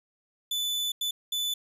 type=tone bursts at uneven times; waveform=40% pulse; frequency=3493 Hz; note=A7; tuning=13 cents flat; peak=-26 dBFS; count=3; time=0.51-0.92 / 1.01-1.11 / 1.32-1.54 s; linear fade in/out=5 ms; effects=none